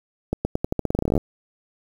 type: accelerating click train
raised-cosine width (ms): 2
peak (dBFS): -8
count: 19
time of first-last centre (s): 0.33-1.178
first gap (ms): 120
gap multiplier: 0.87
effects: 7-bit